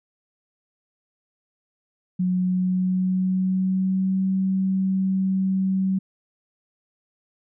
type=tone with pitch glide; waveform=sine; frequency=182.4 to 190.26 Hz; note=F#3 to F#3; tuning=-24 to +49 cents; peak=-19 dBFS; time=2.19-5.99 s; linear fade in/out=10 ms; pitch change=+73 cents; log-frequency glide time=2.31-4.24 s; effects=none